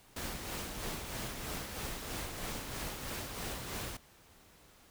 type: noise with tremolo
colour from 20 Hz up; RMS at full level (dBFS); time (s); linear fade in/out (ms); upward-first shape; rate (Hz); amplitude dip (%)
pink; -39; 0.16-3.97; 5; sine; 3.1; 40
effects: pink hiss -61 dBFS RMS until 4.9 s